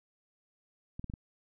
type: clicks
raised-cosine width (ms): 5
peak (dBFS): -27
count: 4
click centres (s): 0.995 / 1.043 / 1.099 / 1.138
effects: none